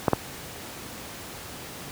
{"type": "clicks", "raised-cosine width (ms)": 1, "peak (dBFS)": -4, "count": 2, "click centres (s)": [0.082, 0.133], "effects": ["pink hiss -39 dBFS RMS until 1.91 s", "high-pass 80 Hz 12 dB/octave"]}